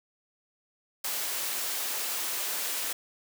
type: high-pass noise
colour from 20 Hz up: white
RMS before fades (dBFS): -32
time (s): 1.04-2.93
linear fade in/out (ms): 5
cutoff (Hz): 380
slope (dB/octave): 12
effects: none